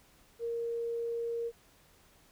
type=tone; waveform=sine; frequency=466.2 Hz; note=A#4; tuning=in tune; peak=-32 dBFS; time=0.39-1.52 s; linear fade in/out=50 ms; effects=pink hiss -63 dBFS RMS until 2.31 s

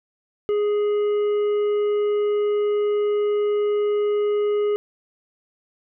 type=harmonic tone; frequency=415.3 Hz; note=G#4; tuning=in tune; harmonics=1 / 3 / 5 / 7; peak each=-18 / -36 / -44 / -45 dBFS; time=0.49-4.76 s; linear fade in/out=0 ms; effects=none

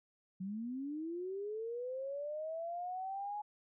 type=linear sweep; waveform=sine; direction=up; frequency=181.5 to 841 Hz; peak=-38 dBFS; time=0.4-3.42 s; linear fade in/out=10 ms; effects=none

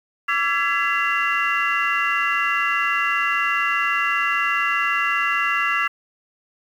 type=tone cluster; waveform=sine; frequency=1155 / 1350 / 1675 / 2018 / 2761 Hz; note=D6 / E6 / G#6 / B6 / F7; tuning=-29 / +41 / +14 / +37 / -20 cents; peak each=-24 dBFS; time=0.28-5.88 s; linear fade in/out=10 ms; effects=tanh soft clip ceiling -10 dBFS + 8-bit

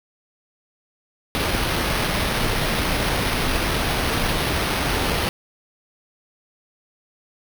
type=noise with sample-and-hold; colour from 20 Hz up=pink; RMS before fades=-22 dBFS; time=1.35-5.29 s; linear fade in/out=0 ms; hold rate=7350 Hz; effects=none

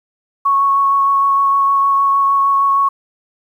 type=tone with vibrato; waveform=sine; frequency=1106 Hz; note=C#6; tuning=4 cents flat; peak=-10 dBFS; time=0.45-2.89 s; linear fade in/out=10 ms; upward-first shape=sine; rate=6.5 Hz; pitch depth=10 cents each way; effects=8-bit

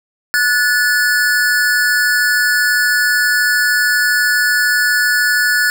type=tone pair together; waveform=square; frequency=1465.7 / 1733 Hz; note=F#6 / A6; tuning=-17 / -27 cents; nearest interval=minor third; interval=290 cents; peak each=-15 dBFS; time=0.34-5.7 s; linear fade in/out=0 ms; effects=none

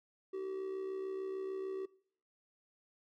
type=tone with amplitude modulation; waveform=triangle; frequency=382.2 Hz; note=G4; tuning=44 cents flat; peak=-33 dBFS; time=0.33-1.86 s; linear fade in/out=10 ms; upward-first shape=sine; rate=66.7 Hz; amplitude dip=55%; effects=noise-tail reverb RT60 0.6 s tail -22 dB re dry

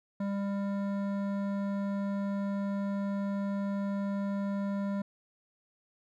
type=tone with hard clipping; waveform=sine; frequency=199.3 Hz; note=G3; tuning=29 cents sharp; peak=-32 dBFS; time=0.2-5.02 s; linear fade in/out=5 ms; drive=13 dB; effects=none

